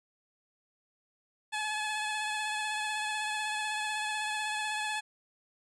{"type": "tone with vibrato", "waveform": "15% pulse", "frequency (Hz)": 854, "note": "G#5", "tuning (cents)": 48, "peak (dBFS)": -25, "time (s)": [1.52, 5.01], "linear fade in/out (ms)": 20, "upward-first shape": "triangle", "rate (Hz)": 16, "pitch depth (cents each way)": 29, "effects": ["resampled to 22050 Hz"]}